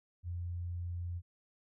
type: tone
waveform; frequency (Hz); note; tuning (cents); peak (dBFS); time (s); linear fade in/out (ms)
sine; 87.31; F2; 0; -36; 0.23-1.22; 50
effects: none